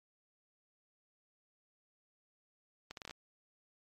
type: accelerating click train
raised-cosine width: 0.2 ms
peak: -27 dBFS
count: 7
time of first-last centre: 2.91-3.109 s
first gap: 62 ms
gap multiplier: 0.74
effects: MP3 64 kbps